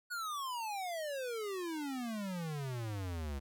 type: exponential sweep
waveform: square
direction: down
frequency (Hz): 1480 to 67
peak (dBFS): -38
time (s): 0.1-3.4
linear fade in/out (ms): 20
effects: none